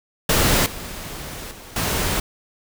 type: noise with level steps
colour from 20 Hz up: pink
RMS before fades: -17 / -33 / -40 / -22 dBFS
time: 0.29-2.2 s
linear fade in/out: 5 ms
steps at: 0.66 / 1.51 / 1.76 s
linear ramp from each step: 2 ms
effects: none